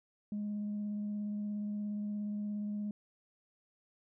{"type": "tone with vibrato", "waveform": "sine", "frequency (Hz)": 207.7, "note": "G#3", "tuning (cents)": 0, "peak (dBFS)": -33, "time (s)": [0.32, 2.91], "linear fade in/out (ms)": 2, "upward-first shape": "triangle", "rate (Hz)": 17, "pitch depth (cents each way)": 13, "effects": ["tanh soft clip ceiling -32 dBFS"]}